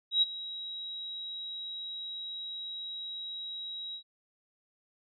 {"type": "tone with ADSR envelope", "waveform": "sine", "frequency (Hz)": 3842, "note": "B7", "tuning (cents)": -48, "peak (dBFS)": -20, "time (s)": [0.11, 4.03], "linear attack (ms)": 110, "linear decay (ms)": 24, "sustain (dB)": -17, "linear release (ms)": 86, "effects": []}